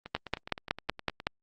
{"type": "two click trains", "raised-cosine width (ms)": 0.3, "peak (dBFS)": [-11, -24], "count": [7, 12], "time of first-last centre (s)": [[0.15, 1.269], [0.06, 1.201]], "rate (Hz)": [5.36, 9.64], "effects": ["Opus 32 kbps"]}